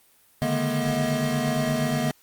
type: tone cluster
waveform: square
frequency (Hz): 143.2 / 151.7 / 212.2 / 239.3 / 635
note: D3 / D#3 / G#3 / A#3 / D#5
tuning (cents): -43 / -44 / +38 / +46 / +35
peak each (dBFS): -30 / -31 / -34 / -27 / -30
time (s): 0.42-2.11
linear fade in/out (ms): 0
effects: white hiss -59 dBFS RMS until 2.22 s + Opus 32 kbps